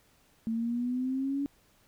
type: exponential sweep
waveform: sine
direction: up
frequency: 223.1 to 284.3 Hz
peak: -28 dBFS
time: 0.47-1.46 s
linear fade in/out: 0 ms
effects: pink hiss -65 dBFS RMS until 1.87 s